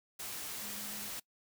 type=tone in noise; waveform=sine; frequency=207.7 Hz; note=G#3; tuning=in tune; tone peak=-51 dBFS; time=0.61-1.09 s; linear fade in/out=10 ms; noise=white; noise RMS=-42 dBFS; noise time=0.19-1.2 s; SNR=-12 dB; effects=noise-tail reverb RT60 0.1 s tail -22 dB re dry